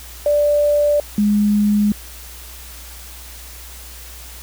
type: tone pair in turn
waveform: sine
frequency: 587 / 207.5 Hz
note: D5 / G#3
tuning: -1 / -1 cents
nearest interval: octave + tritone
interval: 1800 cents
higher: first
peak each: -12 dBFS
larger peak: neither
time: 0.26-1 / 1.18-1.92 s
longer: neither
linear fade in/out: 2 ms
effects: added 60 Hz sine -37 dBFS peak until 4.42 s + white hiss -38 dBFS RMS until 4.42 s